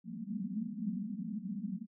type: band-pass noise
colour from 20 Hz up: pink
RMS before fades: -39 dBFS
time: 0.04-1.87 s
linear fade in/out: 50 ms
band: 180 to 240 Hz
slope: 96 dB/octave
effects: none

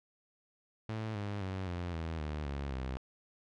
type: tone with pitch steps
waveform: sawtooth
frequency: 110 / 102.04 / 94.66 / 87.81 / 81.46 / 75.57 / 70.1 / 65.03 Hz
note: A2 / G#2 / F#2 / F2 / E2 / D#2 / C#2 / C2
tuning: 0 / -30 / +40 / +10 / -20 / -50 / +20 / -10 cents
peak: -32 dBFS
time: 0.89-2.97 s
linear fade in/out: 0 ms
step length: 260 ms
effects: low-pass 4000 Hz 12 dB/octave

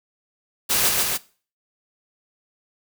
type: noise with echo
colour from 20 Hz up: white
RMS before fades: -20 dBFS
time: 0.69-0.9 s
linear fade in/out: 20 ms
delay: 140 ms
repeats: 2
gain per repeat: -2 dB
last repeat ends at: 1.18 s
effects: noise-tail reverb RT60 0.4 s tail -20 dB re dry

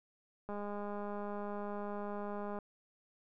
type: click train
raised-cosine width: 1 ms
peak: -29 dBFS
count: 431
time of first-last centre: 0.49-2.588 s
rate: 205 Hz
effects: none

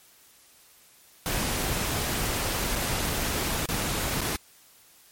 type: noise with dropouts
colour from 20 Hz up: pink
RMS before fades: -28 dBFS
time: 1.26-4.36 s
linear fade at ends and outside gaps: 0 ms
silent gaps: 2.755-2.759 / 3.657-3.688 / 4.207-4.215 s
effects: white hiss -56 dBFS RMS until 5.11 s + MP3 64 kbps

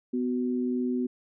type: tone pair together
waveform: sine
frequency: 249.6 / 371.4 Hz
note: B3 / F#4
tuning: +19 / +7 cents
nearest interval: perfect fifth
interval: 688 cents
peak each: -26 / -32 dBFS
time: 0.13-1.07 s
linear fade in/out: 10 ms
effects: none

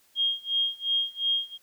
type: tone with tremolo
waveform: sine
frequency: 3240 Hz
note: G#7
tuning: 43 cents flat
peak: -21 dBFS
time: 0.15-1.58 s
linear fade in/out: 50 ms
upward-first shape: sine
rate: 2.8 Hz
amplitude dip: 95%
effects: white hiss -63 dBFS RMS until 1.62 s

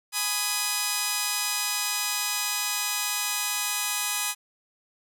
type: chord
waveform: 5% pulse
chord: G# minor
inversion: none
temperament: just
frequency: 830.6 / 996.7 / 1245.9 Hz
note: G#5 / B5 / D#6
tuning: 0 / +16 / +2 cents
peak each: -19 dBFS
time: 0.12-4.35 s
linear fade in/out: 50 ms
effects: none

